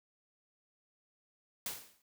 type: noise with exponential decay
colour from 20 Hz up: white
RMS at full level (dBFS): -36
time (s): 1.66-2.02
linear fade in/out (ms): 2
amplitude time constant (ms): 77
effects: none